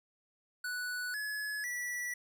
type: tone with pitch steps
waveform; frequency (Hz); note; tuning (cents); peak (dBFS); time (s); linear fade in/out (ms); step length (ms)
square; 1480 / 1700.1 / 1952.9; F#6 / G#6 / B6; 0 / +40 / -20; -36; 0.64-2.14; 5; 500
effects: 11-bit